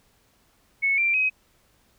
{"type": "tone with pitch steps", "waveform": "sine", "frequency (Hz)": [2203, 2361, 2531], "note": ["C#7", "D7", "D#7"], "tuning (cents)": [-11, 9, 29], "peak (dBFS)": -19, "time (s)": [0.82, 1.3], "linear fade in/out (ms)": 20, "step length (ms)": 160, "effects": ["pink hiss -63 dBFS RMS until 1.98 s"]}